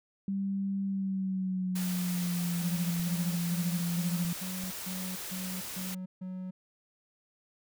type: tone with pitch glide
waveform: sine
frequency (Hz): 196 to 171.62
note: G3 to F3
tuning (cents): 0 to -30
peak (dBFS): -29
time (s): 0.28-4.33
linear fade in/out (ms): 2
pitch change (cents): -230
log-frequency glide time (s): 0.85-2.61
type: noise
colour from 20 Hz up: white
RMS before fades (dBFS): -40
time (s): 1.75-5.95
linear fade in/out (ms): 10
type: tone bursts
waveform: triangle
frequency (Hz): 185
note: F#3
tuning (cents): 0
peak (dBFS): -34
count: 9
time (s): 2.61-6.51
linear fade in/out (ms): 10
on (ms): 300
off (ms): 150
type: clicks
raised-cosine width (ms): 5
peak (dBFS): -36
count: 3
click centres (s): 2.997 / 4.25 / 4.638
effects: none